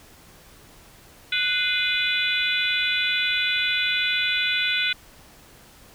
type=harmonic tone with a mistuned harmonic; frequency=493.9 Hz; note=B4; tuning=in tune; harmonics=3 / 4 / 5 / 6 / 7 / 8; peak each=-27 / -29 / -26 / -31 / -26 / -31 dBFS; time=1.32-4.93 s; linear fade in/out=5 ms; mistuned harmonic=4; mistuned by=+83 cents; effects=pink hiss -50 dBFS RMS until 5.94 s